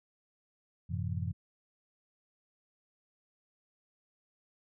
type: chord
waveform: sine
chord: F# half-diminished seventh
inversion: none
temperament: equal with one note detuned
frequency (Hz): 92.5 / 110 / 130.81 / 169.06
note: F#2 / A2 / C3 / E3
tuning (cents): 0 / 0 / 0 / +44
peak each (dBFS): -35 / -39 / -39 / -39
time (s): 0.89-1.33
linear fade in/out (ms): 20
effects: none